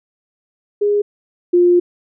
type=tone pair in turn; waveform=sine; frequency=411.8 / 352.5 Hz; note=G#4 / F4; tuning=-15 / +16 cents; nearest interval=minor third; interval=269 cents; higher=first; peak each=-12 / -8 dBFS; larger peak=second; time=0.81-1.02 / 1.53-1.8 s; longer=second; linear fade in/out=10 ms; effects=none